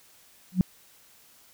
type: tone with exponential growth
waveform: sine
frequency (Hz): 183.4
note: F#3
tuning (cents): -15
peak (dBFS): -12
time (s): 0.52-0.61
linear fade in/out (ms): 0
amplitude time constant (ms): 19
effects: white hiss -57 dBFS RMS until 1.53 s